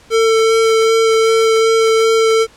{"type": "tone with vibrato", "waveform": "square", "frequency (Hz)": 447.9, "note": "A4", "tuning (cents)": 31, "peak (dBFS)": -10, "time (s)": [0.1, 2.47], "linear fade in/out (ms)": 50, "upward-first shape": "sine", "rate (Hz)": 2.6, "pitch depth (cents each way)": 9, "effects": ["pink hiss -45 dBFS RMS until 2.56 s", "low-pass 8000 Hz 12 dB/octave"]}